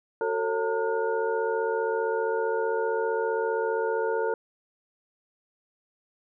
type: tone cluster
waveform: sine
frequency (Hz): 373.3 / 448.6 / 548 / 910 / 1436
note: F#4 / A4 / C#5 / A#5 / F6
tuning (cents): +15 / +34 / -20 / -42 / +48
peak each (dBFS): -34 / -26 / -33 / -32 / -35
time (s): 0.21-4.34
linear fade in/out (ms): 2
effects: none